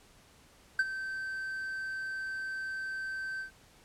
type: tone with ADSR envelope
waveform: triangle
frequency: 1550 Hz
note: G6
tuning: 20 cents flat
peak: -20 dBFS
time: 0.79-3.51 s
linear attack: 4 ms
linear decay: 40 ms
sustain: -13 dB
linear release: 110 ms
effects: pink hiss -60 dBFS RMS until 3.84 s + low-pass 11000 Hz 12 dB/octave